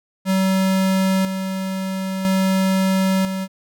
square tone with tremolo, 190.2 Hz, F#3, 48 cents sharp, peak -16 dBFS, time 0.25-3.48 s, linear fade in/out 50 ms, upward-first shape square, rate 0.5 Hz, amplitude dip 55%, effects none

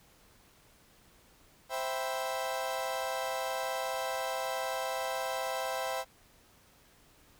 35% pulse chord, C major seventh, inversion none, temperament equal, 523.3 / 659.3 / 784 / 987.8 Hz, C5 / E5 / G5 / B5, 0 / 0 / 0 / 0 cents, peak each -36 / -36 / -36 / -39 dBFS, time 1.69-6.05 s, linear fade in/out 50 ms, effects pink hiss -62 dBFS RMS until 7.39 s

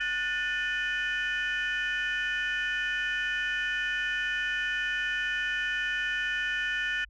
sine tone cluster, 1463 / 1778 / 2471 / 2995 Hz, F#6 / A6 / D#7 / F#7, -20 / +18 / -13 / +20 cents, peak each -31 / -29 / -35 / -36 dBFS, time 0-7.05 s, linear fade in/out 10 ms, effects tanh soft clip ceiling -22 dBFS + added 50 Hz sine -51 dBFS peak until 7.09 s

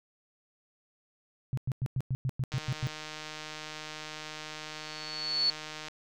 sine tone bursts, 130 Hz, C3, 11 cents flat, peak -27 dBFS, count 10, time 1.53-2.87 s, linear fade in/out 0 ms, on 44 ms, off 100 ms
click train, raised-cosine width 0.2 ms, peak -23 dBFS, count 519, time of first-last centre 2.52-5.884 s, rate 154 Hz
sine tone with exponential growth, 4432 Hz, C#8, 1 cent flat, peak -22 dBFS, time 4.58-5.5 s, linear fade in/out 1 ms, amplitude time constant 200 ms
effects none

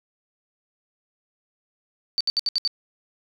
sine tone bursts, 4575 Hz, D8, 46 cents flat, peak -19 dBFS, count 6, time 2.18-2.676 s, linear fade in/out 0 ms, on 26 ms, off 68 ms, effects none

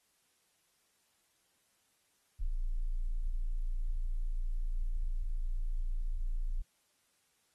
sine tone, 28.6 Hz, A#0, 32 cents flat, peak -30 dBFS, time 2.41-6.62 s, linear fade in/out 10 ms, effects white hiss -74 dBFS RMS until 7.54 s + AAC 32 kbps

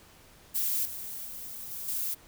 violet noise with level steps, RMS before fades -29 / -39 / -41 / -38 / -32 dBFS, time 0.54-2.15 s, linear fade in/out 20 ms, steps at 0.85 / 1.25 / 1.71 / 1.88 s, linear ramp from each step 5 ms, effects pink hiss -56 dBFS RMS until 2.27 s

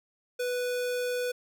square tone, 493.9 Hz, B4, in tune, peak -29 dBFS, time 0.39-1.32 s, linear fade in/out 10 ms, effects none

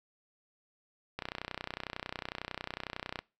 click train, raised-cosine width 0.3 ms, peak -20 dBFS, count 63, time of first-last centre 1.19-3.19 s, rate 31 Hz, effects noise-tail reverb RT60 0.3 s tail -23 dB re dry

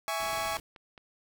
sawtooth chord, C# minor, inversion first, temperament equal with one note detuned, 659.3 / 830.6 / 1119.7 Hz, E5 / G#5 / C#6, 0 / 0 / +17 cents, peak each -31 dBFS, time 0.08-0.57 s, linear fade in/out 0 ms
pink noise, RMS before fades -46 dBFS, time 0.2-0.6 s, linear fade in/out 2 ms
click train, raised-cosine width 0.3 ms, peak -33 dBFS, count 4, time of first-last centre 0.33-0.978 s, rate 4.63 Hz
effects none

